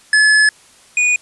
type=tone pair in turn; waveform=square; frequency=1714 / 2462 Hz; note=A6 / D#7; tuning=-46 / -19 cents; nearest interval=tritone; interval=627 cents; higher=second; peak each=-9 / -12 dBFS; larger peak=first; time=0.13-0.49 / 0.97-1.16 s; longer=first; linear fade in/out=2 ms; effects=white hiss -47 dBFS RMS until 1.21 s + resampled to 24000 Hz